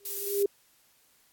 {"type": "tone with exponential growth", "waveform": "sine", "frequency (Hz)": 401.8, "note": "G4", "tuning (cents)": 43, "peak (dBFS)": -19, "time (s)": [0, 0.46], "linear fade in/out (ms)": 5, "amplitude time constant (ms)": 100}
{"type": "noise", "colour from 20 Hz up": "violet", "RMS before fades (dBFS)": -33, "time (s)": [0.05, 0.43], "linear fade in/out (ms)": 5}
{"effects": ["white hiss -64 dBFS RMS until 1.32 s", "AAC 64 kbps"]}